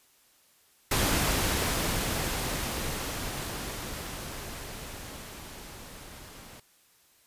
pink noise with level ramp, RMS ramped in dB -25 to -48 dBFS, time 0.91-6.6 s, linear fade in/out 5 ms, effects white hiss -63 dBFS RMS until 7.26 s + resampled to 32000 Hz

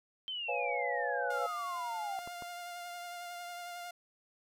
sine exponential sweep, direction down, 3136 to 751 Hz, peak -36 dBFS, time 0.28-2.19 s, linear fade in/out 0 ms
sine chord, C# dominant seventh, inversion third, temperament equal, 493.9 / 554.4 / 698.5 / 830.6 Hz, B4 / C#5 / E#5 / G#5, 0 / 0 / 0 / 0 cents, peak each -38 dBFS, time 0.48-1.47 s, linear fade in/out 10 ms
sawtooth tone with vibrato, 702 Hz, F5, 9 cents sharp, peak -38 dBFS, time 1.3-3.91 s, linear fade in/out 5 ms, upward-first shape triangle, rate 11 Hz, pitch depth 22 cents each way
clicks, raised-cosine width 1 ms, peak -32 dBFS, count 2, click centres 2.275 / 2.423 s
effects none

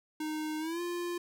square tone with pitch glide, 309 to 348.9 Hz, D#4 to F4, -12 to -2 cents, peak -34 dBFS, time 0.2-1.18 s, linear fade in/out 5 ms, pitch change +210 cents, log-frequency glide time 0.59-0.81 s, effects none

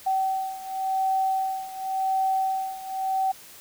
sine beating tone pair, 765 / 765.91 Hz, G5 / G5, -42 / -40 cents, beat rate 0.91 Hz, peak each -25 / -28 dBFS, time 0.06-3.32 s, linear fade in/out 10 ms, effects white hiss -47 dBFS RMS until 3.6 s

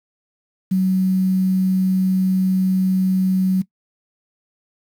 sine tone with quantisation, 187.5 Hz, F#3, 23 cents sharp, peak -14 dBFS, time 0.71-3.62 s, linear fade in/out 10 ms, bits 7, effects noise-tail reverb RT60 0.1 s tail -19 dB re dry

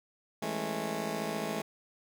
15% pulse chord, A major seventh, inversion second, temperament just, 165 / 206.2 / 220 / 275 Hz, E3 / G#3 / A3 / C#4, +2 / -12 / 0 / -14 cents, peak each -33 / -32 / -31 / -36 dBFS, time 0.42-1.62 s, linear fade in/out 5 ms, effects none

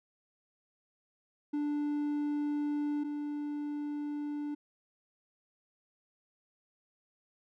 triangle tone pair in turn, 293.7 / 293.7 Hz, D4 / D4, 0 / 0 cents, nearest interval unison, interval 0 cents, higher neither, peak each -28 / -32 dBFS, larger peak first, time 1.53-3.04 / 3.04-4.55 s, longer neither, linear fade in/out 10 ms, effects none

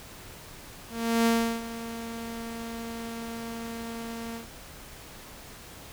sawtooth tone with ADSR envelope, 230 Hz, A#3, 23 cents flat, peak -16 dBFS, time 0.89-4.48 s, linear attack 370 ms, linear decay 350 ms, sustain -15 dB, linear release 130 ms, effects pink hiss -46 dBFS RMS until 5.92 s

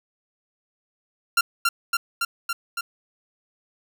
sawtooth tone with echo, 1379 Hz, F6, 22 cents flat, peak -12 dBFS, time 1.37-1.41 s, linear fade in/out 5 ms, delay 280 ms, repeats 5, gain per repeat -2 dB, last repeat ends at 2.81 s, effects none

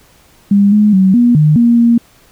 sine tone with pitch steps, 201 / 210.1 / 189.5 / 240.6 / 151.9 / 235.9 / 234.5 Hz, G3 / G#3 / F#3 / B3 / D#3 / A#3 / A#3, +44 / +20 / +42 / -45 / -41 / +21 / +11 cents, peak -5 dBFS, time 0.51-1.98 s, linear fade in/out 5 ms, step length 210 ms, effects pink hiss -47 dBFS RMS until 2.31 s

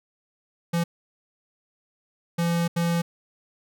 square tone bursts at uneven times, 170 Hz, F3, 46 cents flat, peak -22 dBFS, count 3, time 0.73-0.84 / 2.38-2.68 / 2.76-3.02 s, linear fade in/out 10 ms, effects none

